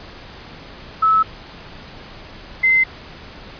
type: tone pair in turn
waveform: sine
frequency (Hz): 1301 / 2067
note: E6 / C7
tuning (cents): -23 / -22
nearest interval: minor sixth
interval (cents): 801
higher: second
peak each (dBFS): -11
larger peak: neither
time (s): 1.02-1.23 / 2.63-2.84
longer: neither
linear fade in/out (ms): 10
effects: pink hiss -38 dBFS RMS until 3.59 s + resampled to 11025 Hz